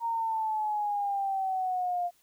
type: exponential sweep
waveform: sine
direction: down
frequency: 932.3 to 698.5 Hz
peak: -27 dBFS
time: 0-2.11 s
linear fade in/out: 50 ms
effects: white hiss -66 dBFS RMS until 2.22 s